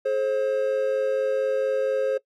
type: tone pair together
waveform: triangle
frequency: 428.1 / 532.4 Hz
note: A4 / C5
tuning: -47 / +30 cents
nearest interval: major third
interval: 377 cents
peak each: -25 / -20 dBFS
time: 0.05-2.18 s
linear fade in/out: 10 ms
effects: noise-tail reverb RT60 0.1 s tail -21 dB re dry